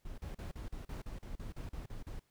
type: noise bursts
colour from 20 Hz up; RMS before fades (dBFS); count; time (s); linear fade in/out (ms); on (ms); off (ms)
brown; -43; 13; 0.05-2.196; 5; 130; 38
effects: pink hiss -75 dBFS RMS until 2.3 s